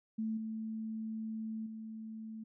sine tone with level steps, 220.5 Hz, A3, 4 cents sharp, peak -33 / -37 / -42 dBFS, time 0.18-2.44 s, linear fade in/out 10 ms, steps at 0.37 / 1.66 s, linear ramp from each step 5 ms, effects none

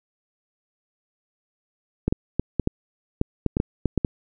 clicks, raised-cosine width 3 ms, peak -7 dBFS, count 12, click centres 2.08 / 2.125 / 2.396 / 2.597 / 2.674 / 3.214 / 3.463 / 3.569 / 3.601 / 3.857 / 3.977 / 4.048 s, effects none

